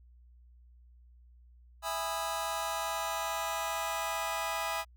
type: chord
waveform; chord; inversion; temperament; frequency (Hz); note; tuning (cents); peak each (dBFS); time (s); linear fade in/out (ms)
sawtooth; E major seventh; none; just; 659.3 / 824.1 / 988.9 / 1236.1; E5 / G#5 / B5 / D#6; 0 / -14 / +2 / -12; -34; 1.82-4.85; 50
effects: added 60 Hz sine -55 dBFS peak until 4.96 s